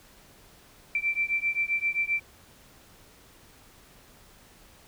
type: beating tone pair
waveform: sine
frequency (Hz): 2339 / 2346.6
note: D7 / D7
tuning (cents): -8 / -2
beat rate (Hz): 7.6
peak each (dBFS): -28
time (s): 0.95-2.2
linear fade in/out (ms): 2
effects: pink hiss -55 dBFS RMS until 4.87 s